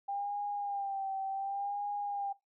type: tone with vibrato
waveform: sine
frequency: 796 Hz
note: G5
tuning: 26 cents sharp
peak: -33 dBFS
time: 0.08-2.33 s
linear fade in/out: 10 ms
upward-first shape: sine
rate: 0.68 Hz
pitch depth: 49 cents each way
effects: noise-tail reverb RT60 0.2 s tail -19 dB re dry